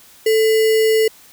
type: tone with sample-and-hold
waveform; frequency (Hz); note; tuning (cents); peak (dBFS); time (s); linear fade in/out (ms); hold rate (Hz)
sine; 440; A4; 0; -11; 0.26-1.08; 5; 2450
effects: white hiss -46 dBFS RMS until 1.32 s